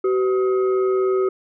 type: tone with frequency modulation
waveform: sine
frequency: 380.4 Hz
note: F#4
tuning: 48 cents sharp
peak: -16 dBFS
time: 0.04-1.29 s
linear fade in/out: 5 ms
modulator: 884 Hz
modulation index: 0.47
effects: none